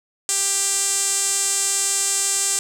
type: tone with band-pass filter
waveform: sawtooth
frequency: 394.1 Hz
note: G4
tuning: 9 cents sharp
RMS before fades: -21 dBFS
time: 0.29-2.59 s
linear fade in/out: 0 ms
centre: 7800 Hz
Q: 4.3
effects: none